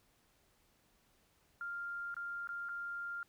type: tone with dropouts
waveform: sine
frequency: 1396.9 Hz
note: F6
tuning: in tune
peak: -39 dBFS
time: 1.61-3.23 s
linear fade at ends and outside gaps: 1 ms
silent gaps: 2.143-2.166 / 2.473-2.49 / 2.688-2.692 s
effects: pink hiss -72 dBFS RMS until 3.28 s